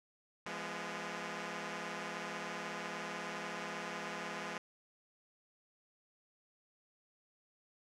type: chord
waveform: 5% pulse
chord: F diminished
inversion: none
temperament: equal with one note detuned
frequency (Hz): 171.42 / 207.7 / 246.9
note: F3 / Ab3 / Cb4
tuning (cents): -32 / 0 / 0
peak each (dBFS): -33 / -32 / -35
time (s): 0.46-4.58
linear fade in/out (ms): 2
effects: low-pass 6000 Hz 12 dB/octave